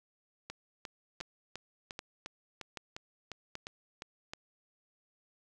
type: two click trains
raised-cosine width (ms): 0.2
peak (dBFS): -23 / -24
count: 5 / 11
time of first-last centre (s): 1.21-4.335 / 0.5-4.021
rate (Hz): 1.28 / 2.84
effects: none